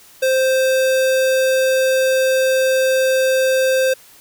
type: tone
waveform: square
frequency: 523.3 Hz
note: C5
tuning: in tune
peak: -14 dBFS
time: 0.22-3.94 s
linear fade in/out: 10 ms
effects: white hiss -46 dBFS RMS until 4.2 s